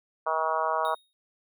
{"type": "harmonic tone", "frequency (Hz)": 159.5, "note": "D#3", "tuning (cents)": 43, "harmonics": [3, 4, 5, 6, 7, 8, 9], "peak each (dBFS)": [-36, -30, -33, -30, -30, -34, -38], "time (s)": [0.26, 0.95], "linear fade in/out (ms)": 10}
{"type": "tone with exponential decay", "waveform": "square", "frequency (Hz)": 3737, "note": "A#7", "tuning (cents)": 4, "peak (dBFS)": -37, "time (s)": [0.85, 1.13], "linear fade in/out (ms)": 0, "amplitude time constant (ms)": 59}
{"effects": []}